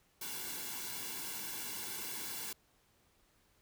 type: noise with comb filter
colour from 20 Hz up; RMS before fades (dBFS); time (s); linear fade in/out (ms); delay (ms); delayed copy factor
white; -42; 0.21-2.53; 5; 1.6; -0.75
effects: pink hiss -71 dBFS RMS until 3.61 s